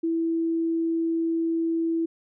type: tone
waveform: sine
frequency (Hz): 329.6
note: E4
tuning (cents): 0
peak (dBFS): -22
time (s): 0.03-2.06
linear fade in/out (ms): 10
effects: none